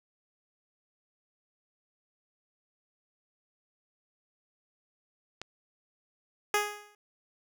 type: click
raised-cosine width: 0.2 ms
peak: -21 dBFS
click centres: 5.416 s
type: tone with exponential decay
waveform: 10% pulse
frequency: 415.3 Hz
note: G#4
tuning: in tune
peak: -14 dBFS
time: 6.54-6.95 s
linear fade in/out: 2 ms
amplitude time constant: 89 ms
effects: none